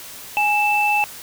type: tone pair together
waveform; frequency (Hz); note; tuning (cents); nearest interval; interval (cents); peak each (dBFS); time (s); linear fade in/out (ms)
sine; 830.6 / 2645; G#5 / E7; 0 / +5; octave + minor sixth; 2005; -18; 0.37-1.04; 0
effects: white hiss -37 dBFS RMS until 1.22 s

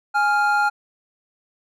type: tone pair together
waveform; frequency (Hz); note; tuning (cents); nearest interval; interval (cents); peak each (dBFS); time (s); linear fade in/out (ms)
triangle; 830.6 / 1396.9; G#5 / F6; 0 / 0; major sixth; 900; -17; 0.14-0.7; 20
effects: none

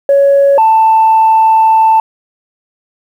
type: tone pair in turn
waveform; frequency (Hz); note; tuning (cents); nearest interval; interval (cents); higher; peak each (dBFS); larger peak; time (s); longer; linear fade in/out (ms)
sine; 558 / 885.8; C#5 / A5; +11 / +11; minor sixth; 800; second; -3; neither; 0.09-0.58 / 0.58-2; second; 2
effects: tanh soft clip ceiling -1 dBFS + 7-bit

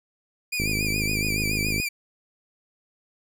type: tone with vibrato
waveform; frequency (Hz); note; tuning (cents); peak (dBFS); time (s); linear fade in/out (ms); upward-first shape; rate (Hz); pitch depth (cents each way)
sawtooth; 2395; D7; +33; -22; 0.52-1.89; 10; sine; 7.1; 65
type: click train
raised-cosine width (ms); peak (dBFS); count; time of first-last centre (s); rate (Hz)
3; -16; 64; 0.6-1.8; 52.5
effects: none

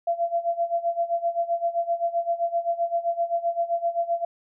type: tone with tremolo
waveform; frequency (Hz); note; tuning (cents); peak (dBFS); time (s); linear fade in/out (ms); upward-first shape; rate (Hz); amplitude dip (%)
sine; 682; F5; -41; -19; 0.07-4.25; 5; sine; 7.7; 85
effects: none

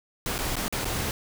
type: noise with dropouts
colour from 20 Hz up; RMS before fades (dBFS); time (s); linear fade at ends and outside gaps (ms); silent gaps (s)
pink; -29; 0.26-1.11; 1; 0.381-0.388 / 0.556-0.566 / 0.681-0.725 / 0.846-0.853
effects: none

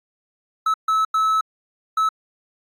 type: tone bursts at uneven times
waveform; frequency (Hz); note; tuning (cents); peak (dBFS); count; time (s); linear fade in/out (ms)
triangle; 1300; E6; -24; -14; 4; 0.66-0.74 / 0.88-1.05 / 1.14-1.41 / 1.97-2.09; 5
effects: AAC 64 kbps

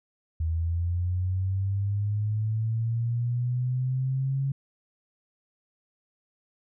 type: linear sweep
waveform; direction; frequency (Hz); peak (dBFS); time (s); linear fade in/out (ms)
sine; up; 79.9 to 137.6; -24; 0.4-4.52; 5
effects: none

